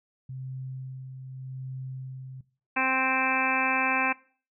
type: tone with tremolo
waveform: sine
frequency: 130.81 Hz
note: C3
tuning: in tune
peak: -33 dBFS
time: 0.29-2.41 s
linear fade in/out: 5 ms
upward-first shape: sine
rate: 0.84 Hz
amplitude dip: 45%
type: harmonic tone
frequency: 261.6 Hz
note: C4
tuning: in tune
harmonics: 1 / 2 / 3 / 4 / 5 / 6 / 7 / 8 / 9 / 10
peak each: -33 / -38 / -31 / -30 / -38 / -31 / -35 / -38 / -30 / -30 dBFS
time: 2.76-4.13 s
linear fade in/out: 10 ms
effects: noise-tail reverb RT60 0.4 s tail -20 dB re dry